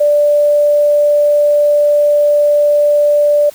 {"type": "tone", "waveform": "sine", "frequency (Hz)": 587.3, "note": "D5", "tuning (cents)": 0, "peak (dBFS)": -7, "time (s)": [0, 3.5], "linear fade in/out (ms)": 10, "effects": ["white hiss -39 dBFS RMS until 3.54 s"]}